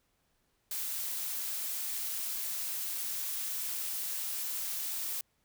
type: noise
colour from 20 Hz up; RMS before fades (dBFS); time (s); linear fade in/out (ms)
blue; -36; 0.71-5.21; 2
effects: pink hiss -75 dBFS RMS until 5.44 s